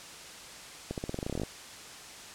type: accelerating click train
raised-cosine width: 2 ms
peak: -20 dBFS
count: 15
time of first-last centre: 0.91-1.434 s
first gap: 68 ms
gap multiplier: 0.9
effects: white hiss -46 dBFS RMS until 2.34 s + low-pass 8000 Hz 12 dB/octave